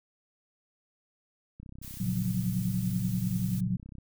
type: click train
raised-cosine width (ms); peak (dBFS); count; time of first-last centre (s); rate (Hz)
5; -33; 78; 1.6-3.984; 32.3
type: noise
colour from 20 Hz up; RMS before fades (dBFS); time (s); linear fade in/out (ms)
blue; -45; 1.82-3.61; 10
type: chord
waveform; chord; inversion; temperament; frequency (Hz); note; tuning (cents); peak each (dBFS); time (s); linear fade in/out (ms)
sine; Gb major seventh; first; equal with one note detuned; 116.54 / 139.31 / 174.61 / 185; Bb2 / Db3 / F3 / Gb3; 0 / +9 / 0 / 0; -32 / -36 / -35 / -30; 2-3.77; 10
effects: none